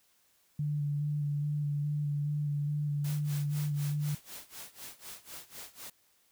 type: tone with vibrato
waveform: sine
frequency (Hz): 146.6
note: D3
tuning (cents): -3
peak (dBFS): -29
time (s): 0.59-4.15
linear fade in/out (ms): 5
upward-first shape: square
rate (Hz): 2.4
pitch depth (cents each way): 16
type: noise with tremolo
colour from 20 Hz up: white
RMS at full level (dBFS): -44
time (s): 3.04-5.9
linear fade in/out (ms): 5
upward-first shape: sine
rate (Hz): 4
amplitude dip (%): 90
effects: white hiss -69 dBFS RMS until 6.31 s

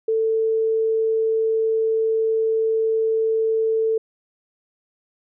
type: tone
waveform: sine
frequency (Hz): 444.6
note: A4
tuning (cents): +18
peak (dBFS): -17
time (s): 0.08-3.98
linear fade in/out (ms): 5
effects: none

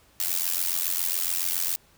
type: noise with amplitude modulation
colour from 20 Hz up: blue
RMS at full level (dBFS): -23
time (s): 0.2-1.76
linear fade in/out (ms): 0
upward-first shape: sine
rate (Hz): 87.2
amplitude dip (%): 90
effects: pink hiss -59 dBFS RMS until 1.97 s

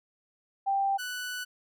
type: tone pair in turn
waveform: sine / sawtooth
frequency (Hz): 787 / 1485.7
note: G5 / F#6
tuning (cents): +7 / +7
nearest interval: major seventh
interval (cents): 1100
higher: second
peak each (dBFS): -24 / -30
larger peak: first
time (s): 0.66-0.98 / 0.98-1.45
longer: second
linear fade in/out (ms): 20
effects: none

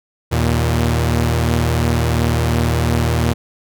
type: tone pair together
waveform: sawtooth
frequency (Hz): 79.35 / 117.6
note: D#2 / A#2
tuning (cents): +35 / +16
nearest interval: perfect fifth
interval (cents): 681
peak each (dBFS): -13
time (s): 0.31-3.34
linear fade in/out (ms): 20
effects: none

